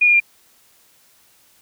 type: tone with pitch steps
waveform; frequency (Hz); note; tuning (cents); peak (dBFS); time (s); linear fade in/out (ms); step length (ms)
sine; 2444 / 2419 / 2394; D#7 / D#7 / D7; -32 / -49 / +33; -10; 0.01-0.202; 10; 64
effects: white hiss -55 dBFS RMS until 1.61 s